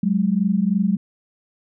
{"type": "tone pair together", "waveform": "sine", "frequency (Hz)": [186.4, 209.5], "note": ["F#3", "G#3"], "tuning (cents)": [13, 15], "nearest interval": "major second", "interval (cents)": 202, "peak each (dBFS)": [-19, -19], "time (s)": [0.03, 0.97], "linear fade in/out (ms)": 5, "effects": []}